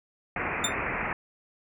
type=low-pass noise; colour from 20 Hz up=white; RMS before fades=-31 dBFS; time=0.36-1.13 s; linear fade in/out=2 ms; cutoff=2500 Hz; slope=96 dB/octave
type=tone with exponential decay; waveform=25% pulse; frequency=3601 Hz; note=A7; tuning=39 cents sharp; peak=-17 dBFS; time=0.64-0.74 s; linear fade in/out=5 ms; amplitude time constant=20 ms
effects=none